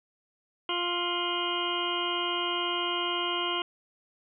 harmonic tone with a mistuned harmonic, 350 Hz, F4, 4 cents sharp, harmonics 1 / 2 / 3 / 4 / 6 / 7 / 8 / 9, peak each -34 / -38 / -33 / -38 / -40 / -42 / -33 / -35 dBFS, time 0.69-3.62 s, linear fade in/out 2 ms, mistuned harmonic 8, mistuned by +44 cents, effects none

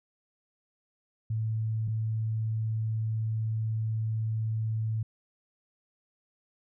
sine tone pair in turn, 110.5 / 110.5 Hz, A2 / A2, +8 / +8 cents, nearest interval unison, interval 0 cents, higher neither, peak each -27 dBFS, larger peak neither, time 1.3-1.88 / 1.88-5.03 s, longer second, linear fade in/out 5 ms, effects none

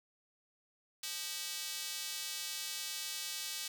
square tone with high-pass filter, 174.61 Hz, F3, in tune, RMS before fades -41 dBFS, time 1.03-3.68 s, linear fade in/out 5 ms, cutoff 3900 Hz, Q 1, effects none

